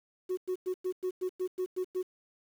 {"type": "tone bursts", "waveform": "sine", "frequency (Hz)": 368.4, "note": "F#4", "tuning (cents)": -7, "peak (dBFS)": -27, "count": 10, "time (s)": [0.29, 2.03], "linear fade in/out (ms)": 20, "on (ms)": 84, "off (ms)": 100, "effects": ["tanh soft clip ceiling -27 dBFS", "9-bit"]}